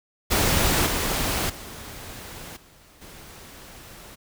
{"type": "noise with level steps", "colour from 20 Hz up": "pink", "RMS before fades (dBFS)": [-21, -25, -39, -53, -44], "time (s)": [0.3, 4.16], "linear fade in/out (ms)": 20, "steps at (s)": [0.86, 1.49, 2.56, 3.01], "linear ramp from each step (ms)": 10, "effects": []}